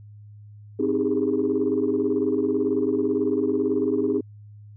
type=chord; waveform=sine; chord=Ab major seventh; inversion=first; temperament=equal with one note detuned; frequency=261.6 / 311.1 / 397.2 / 415.3 Hz; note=C4 / Eb4 / G4 / Ab4; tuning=0 / 0 / +23 / 0 cents; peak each=-25 dBFS; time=0.79-4.21 s; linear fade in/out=10 ms; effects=tanh soft clip ceiling -12 dBFS + added 104 Hz sine -42 dBFS peak until 4.76 s